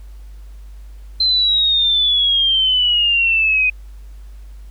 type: exponential sweep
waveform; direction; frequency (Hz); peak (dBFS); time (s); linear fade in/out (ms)
sine; down; 4113 to 2489; -12; 1.2-3.7; 5
effects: added 50 Hz sine -33 dBFS peak until 4.7 s + pink hiss -55 dBFS RMS until 4.7 s